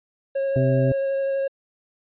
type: tone with vibrato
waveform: triangle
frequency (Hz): 545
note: C#5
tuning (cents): -29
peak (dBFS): -19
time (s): 0.35-1.48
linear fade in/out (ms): 10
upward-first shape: sine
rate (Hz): 12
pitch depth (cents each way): 10
type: harmonic tone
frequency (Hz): 130.81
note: C3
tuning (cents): 0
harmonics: 1 / 2 / 3 / 5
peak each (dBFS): -19 / -25 / -29 / -33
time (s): 0.56-0.92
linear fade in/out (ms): 2
effects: resampled to 8000 Hz